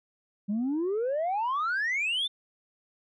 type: exponential sweep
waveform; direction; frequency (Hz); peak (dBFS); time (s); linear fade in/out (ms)
sine; up; 196 to 3628; -24; 0.48-2.28; 20
effects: tanh soft clip ceiling -24 dBFS